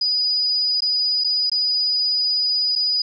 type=tone with dropouts; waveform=sine; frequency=4942 Hz; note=D#8; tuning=13 cents flat; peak=-17 dBFS; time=0.01-3.02 s; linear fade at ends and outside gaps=5 ms; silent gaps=0.806-0.82 / 1.239-1.244 / 1.498-1.516 / 2.754-2.759 s; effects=none